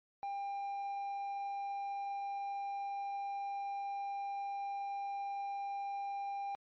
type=tone with quantisation; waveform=triangle; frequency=798 Hz; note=G5; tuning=31 cents sharp; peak=-35 dBFS; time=0.23-6.55 s; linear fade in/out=0 ms; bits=10; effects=low-pass 5000 Hz 12 dB/octave + MP3 32 kbps